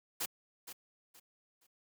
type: noise with echo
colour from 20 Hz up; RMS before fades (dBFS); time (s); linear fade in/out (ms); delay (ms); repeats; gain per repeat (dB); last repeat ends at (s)
white; -36; 0.2-0.26; 10; 470; 3; -11; 1.67
effects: high-pass 150 Hz 12 dB/octave